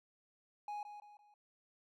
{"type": "tone with echo", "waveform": "triangle", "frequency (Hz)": 830.6, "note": "G#5", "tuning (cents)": 0, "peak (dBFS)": -38, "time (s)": [0.68, 0.83], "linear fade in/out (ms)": 2, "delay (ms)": 170, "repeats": 3, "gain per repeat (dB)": -8, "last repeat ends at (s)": 1.34, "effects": []}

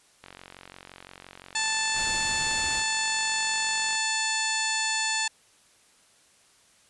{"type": "click train", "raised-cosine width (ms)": 0.3, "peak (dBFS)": -27, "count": 171, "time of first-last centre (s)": [0.24, 3.952], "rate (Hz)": 45.8}
{"type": "harmonic tone", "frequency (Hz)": 880, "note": "A5", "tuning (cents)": 0, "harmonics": [1, 2, 3, 4, 5, 6, 7, 8, 9, 10], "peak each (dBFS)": [-33, -31, -32, -35, -32, -41, -41, -32, -42, -39], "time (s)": [1.55, 5.28], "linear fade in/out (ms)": 5}
{"type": "noise", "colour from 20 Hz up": "pink", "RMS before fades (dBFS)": -39, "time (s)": [1.93, 2.84], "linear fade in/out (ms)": 50}
{"effects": ["white hiss -60 dBFS RMS until 6.89 s", "resampled to 24000 Hz"]}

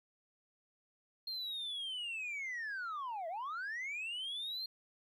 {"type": "linear two-way sweep", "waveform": "sine", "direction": "down then up", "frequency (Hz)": [4238, 631, 4238], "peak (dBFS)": -36, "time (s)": [1.27, 4.66], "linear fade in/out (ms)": 5, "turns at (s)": 3.28, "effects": ["tanh soft clip ceiling -37 dBFS", "13-bit"]}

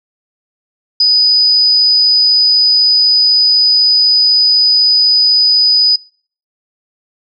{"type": "tone", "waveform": "sine", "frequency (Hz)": 4978, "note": "D#8", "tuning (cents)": 0, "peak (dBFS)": -6, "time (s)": [1, 5.96], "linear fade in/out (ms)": 5, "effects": ["noise-tail reverb RT60 0.5 s tail -26 dB re dry"]}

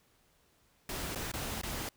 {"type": "noise with dropouts", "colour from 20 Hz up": "pink", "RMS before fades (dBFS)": -38, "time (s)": [0.89, 1.89], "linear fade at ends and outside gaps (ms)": 2, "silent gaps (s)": [[1.149, 1.157], [1.317, 1.337], [1.615, 1.633]], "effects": ["pink hiss -69 dBFS RMS until 1.96 s"]}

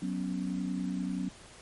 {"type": "chord", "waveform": "sine", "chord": "F# suspended fourth", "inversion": "none", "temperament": "equal", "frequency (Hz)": [185, 246.9, 277.2], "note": ["F#3", "B3", "C#4"], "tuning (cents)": [0, 0, 0], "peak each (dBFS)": [-33, -37, -36], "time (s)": [0.02, 1.29], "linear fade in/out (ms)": 5, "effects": ["pink hiss -52 dBFS RMS until 1.61 s", "MP3 48 kbps"]}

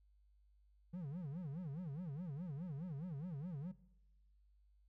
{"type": "tone with vibrato", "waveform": "triangle", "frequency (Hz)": 158.9, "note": "D#3", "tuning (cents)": 37, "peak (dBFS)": -40, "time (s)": [0.93, 3.72], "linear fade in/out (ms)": 10, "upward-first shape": "sine", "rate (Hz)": 4.8, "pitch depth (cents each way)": 280, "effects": ["noise-tail reverb RT60 1.0 s tail -20 dB re dry", "added 50 Hz sine -67 dBFS peak until 4.88 s"]}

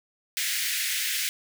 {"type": "high-pass noise", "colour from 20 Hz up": "pink", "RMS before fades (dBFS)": -28, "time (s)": [0.37, 1.29], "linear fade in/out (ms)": 0, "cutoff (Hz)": 1700, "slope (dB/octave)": 48, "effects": []}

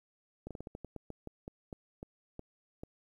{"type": "slowing click train", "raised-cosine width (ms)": 2, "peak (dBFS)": -29, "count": 15, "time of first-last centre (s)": [0.47, 2.835], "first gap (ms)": 37, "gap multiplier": 1.21, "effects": ["11-bit"]}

